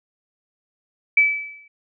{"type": "tone with exponential decay", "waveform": "sine", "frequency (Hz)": 2304, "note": "D7", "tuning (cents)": -34, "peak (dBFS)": -9, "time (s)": [1.17, 1.68], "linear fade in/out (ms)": 5, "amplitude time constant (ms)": 110, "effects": []}